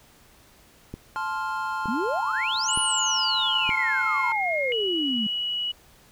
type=click train; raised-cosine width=3 ms; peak=-21 dBFS; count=4; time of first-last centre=0.94-3.692 s; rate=1.09 Hz
type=chord; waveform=triangle; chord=F major; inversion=first; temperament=just; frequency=873.1 / 1047.7 / 1396.9 Hz; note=A5 / C6 / F6; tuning=-14 / +2 / 0 cents; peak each=-29 dBFS; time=1.16-4.32 s; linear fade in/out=0 ms
type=exponential two-way sweep; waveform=sine; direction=up then down; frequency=204.2 to 9956 to 204.2 Hz; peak=-25 dBFS; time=1.88-5.27 s; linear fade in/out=5 ms; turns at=2.78 s
type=tone with vibrato; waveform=sine; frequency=2505 Hz; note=D#7; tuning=11 cents sharp; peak=-25 dBFS; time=2.68-5.72 s; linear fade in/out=10 ms; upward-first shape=square; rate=0.49 Hz; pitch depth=270 cents each way
effects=pink hiss -55 dBFS RMS until 6.11 s